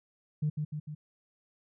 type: tone with echo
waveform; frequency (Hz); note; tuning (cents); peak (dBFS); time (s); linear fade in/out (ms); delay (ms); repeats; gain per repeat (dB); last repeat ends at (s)
sine; 151; D3; +48; -25; 0.42-0.5; 10; 150; 3; -4; 0.95
effects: tanh soft clip ceiling -22 dBFS